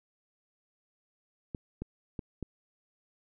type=clicks; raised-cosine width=3 ms; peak=-23 dBFS; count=4; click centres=1.548 / 1.82 / 2.192 / 2.427 s; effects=none